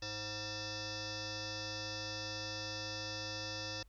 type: tone with frequency modulation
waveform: sine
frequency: 2637 Hz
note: E7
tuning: in tune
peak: -39 dBFS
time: 0.02-3.83 s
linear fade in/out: 5 ms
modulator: 422 Hz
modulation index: 7
effects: added 50 Hz sine -59 dBFS peak until 3.88 s + pink hiss -75 dBFS RMS until 3.88 s